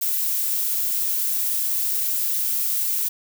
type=noise; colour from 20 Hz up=violet; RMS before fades=-23 dBFS; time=0.01-3.09 s; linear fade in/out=10 ms; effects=none